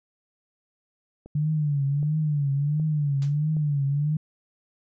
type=click train; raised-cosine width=2 ms; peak=-30 dBFS; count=4; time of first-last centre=1.26-3.568 s; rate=1.3 Hz
type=tone with vibrato; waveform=sine; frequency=146.83 Hz; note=D3; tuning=in tune; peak=-21 dBFS; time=1.35-4.17 s; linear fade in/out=5 ms; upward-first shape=triangle; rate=1.5 Hz; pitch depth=120 cents each way
type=noise with exponential decay; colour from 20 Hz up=white; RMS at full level=-39 dBFS; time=3.22-3.38 s; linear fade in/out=1 ms; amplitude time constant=34 ms
effects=resampled to 16000 Hz